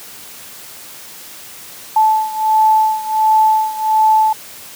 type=beating tone pair; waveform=sine; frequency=871 / 872.4 Hz; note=A5 / A5; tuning=-18 / -15 cents; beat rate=1.4 Hz; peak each=-12 / -15 dBFS; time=1.96-4.33 s; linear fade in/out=5 ms; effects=white hiss -35 dBFS RMS until 4.75 s + high-pass 80 Hz 12 dB/octave